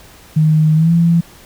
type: tone with pitch glide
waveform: sine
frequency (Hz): 155.56 to 168.66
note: D#3 to E3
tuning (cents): 0 to +40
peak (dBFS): -8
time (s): 0.36-1.21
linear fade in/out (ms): 10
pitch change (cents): +140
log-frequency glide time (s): 0.75-0.92
effects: pink hiss -42 dBFS RMS until 1.45 s